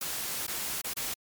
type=noise with dropouts; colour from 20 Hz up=white; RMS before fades=-34 dBFS; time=0.01-1.14 s; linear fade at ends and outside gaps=5 ms; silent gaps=0.468-0.478 / 0.816-0.843 / 0.936-0.966 s; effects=MP3 96 kbps